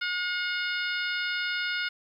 harmonic tone, 720 Hz, F#5, 47 cents flat, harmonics 2 / 3 / 4 / 5 / 6 / 7, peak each -30 / -34 / -36 / -38 / -40 / -41 dBFS, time 0.01-1.89 s, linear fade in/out 10 ms, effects 10-bit

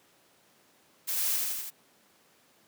blue noise with echo, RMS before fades -31 dBFS, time 1.07-1.37 s, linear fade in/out 20 ms, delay 84 ms, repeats 4, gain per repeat -2 dB, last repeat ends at 1.706 s, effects pink hiss -63 dBFS RMS until 2.67 s + high-pass 200 Hz 12 dB/octave

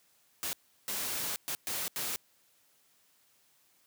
white noise bursts at uneven times, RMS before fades -35 dBFS, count 5, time 0.43-0.53 / 0.88-1.36 / 1.48-1.55 / 1.67-1.88 / 1.96-2.16 s, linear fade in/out 0 ms, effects white hiss -68 dBFS RMS until 3.86 s + high-pass 80 Hz 12 dB/octave

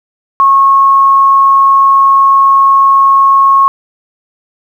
sine tone, 1093 Hz, C#6, 25 cents flat, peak -3 dBFS, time 0.4-3.68 s, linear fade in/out 0 ms, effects 7-bit

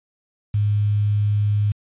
sine tone with quantisation, 103.83 Hz, G#2, in tune, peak -16 dBFS, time 0.54-1.72 s, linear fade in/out 5 ms, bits 7, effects resampled to 8000 Hz

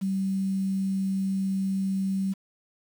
sine tone with quantisation, 192.7 Hz, G3, 29 cents flat, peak -24 dBFS, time 0.01-2.34 s, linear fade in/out 20 ms, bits 8, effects none

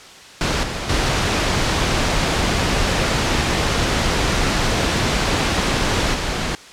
pink noise with level steps, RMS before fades -19 / -25 / -18 / -22 dBFS, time 0.41-6.55 s, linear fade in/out 0 ms, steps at 0.63 / 0.89 / 6.14 s, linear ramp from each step 5 ms, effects white hiss -40 dBFS RMS until 6.72 s + low-pass 6000 Hz 12 dB/octave

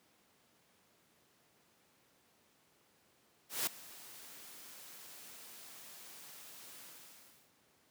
white noise with ADSR envelope, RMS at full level -33 dBFS, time 3.49-7.53 s, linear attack 180 ms, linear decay 4 ms, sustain -20 dB, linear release 720 ms, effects pink hiss -70 dBFS RMS until 7.9 s + high-pass 150 Hz 12 dB/octave

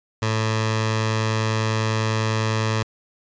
15% pulse tone with notch filter, 110 Hz, A2, in tune, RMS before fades -22 dBFS, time 0.22-2.83 s, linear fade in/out 5 ms, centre 280 Hz, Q 0.79, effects resampled to 16000 Hz

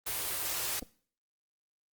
white band-stop noise, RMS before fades -34 dBFS, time 0.06-0.8 s, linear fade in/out 10 ms, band 160 to 280 Hz, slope 96 dB/octave
clicks, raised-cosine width 2 ms, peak -29 dBFS, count 2, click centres 0.824 / 0.828 s
effects noise-tail reverb RT60 0.5 s tail -22 dB re dry + Opus 24 kbps

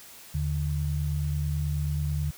sine tone pair together, 77.78 / 147.02 Hz, D#2 / D3, 0 / +2 cents, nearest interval major seventh, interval 1102 cents, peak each -28 dBFS, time 0.34-2.31 s, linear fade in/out 10 ms, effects white hiss -48 dBFS RMS until 2.37 s

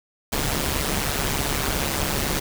pink noise with amplitude modulation, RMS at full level -21 dBFS, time 0.32-2.4 s, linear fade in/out 10 ms, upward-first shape sine, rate 141 Hz, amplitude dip 75%, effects none

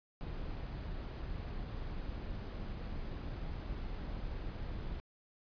brown noise, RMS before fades -41 dBFS, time 0.21-5 s, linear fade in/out 0 ms, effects resampled to 11025 Hz

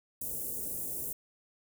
white band-stop noise, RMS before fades -37 dBFS, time 0.21-1.13 s, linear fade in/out 5 ms, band 540 to 8600 Hz, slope 24 dB/octave, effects none

